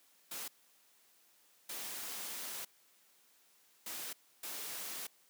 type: noise bursts at uneven times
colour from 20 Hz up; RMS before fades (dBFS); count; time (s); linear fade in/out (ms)
white; -43; 4; 0.31-0.48 / 1.69-2.65 / 3.86-4.13 / 4.43-5.07; 5
effects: white hiss -68 dBFS RMS until 5.29 s + high-pass 200 Hz 12 dB/octave